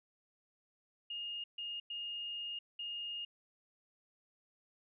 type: tone bursts at uneven times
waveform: sine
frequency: 2842 Hz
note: F7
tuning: 30 cents sharp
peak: -39 dBFS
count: 4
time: 1.1-1.44 / 1.58-1.8 / 1.9-2.59 / 2.79-3.25 s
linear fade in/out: 5 ms
effects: none